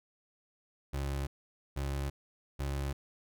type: tone bursts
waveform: 30% pulse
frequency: 69.3 Hz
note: C#2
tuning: in tune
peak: -30 dBFS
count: 3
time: 0.93-2.93 s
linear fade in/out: 10 ms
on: 340 ms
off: 490 ms
effects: none